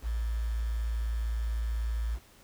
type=tone with quantisation; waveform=sine; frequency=56.5 Hz; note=A1; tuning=47 cents sharp; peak=-28 dBFS; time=0.02-2.19 s; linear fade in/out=50 ms; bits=8; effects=pink hiss -58 dBFS RMS until 2.43 s